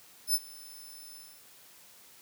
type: tone with ADSR envelope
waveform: 10% pulse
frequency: 5274 Hz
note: E8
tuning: in tune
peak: -17 dBFS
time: 0.27-1.44 s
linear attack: 72 ms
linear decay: 43 ms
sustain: -24 dB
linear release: 280 ms
effects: white hiss -56 dBFS RMS until 2.21 s + high-pass 80 Hz 12 dB/octave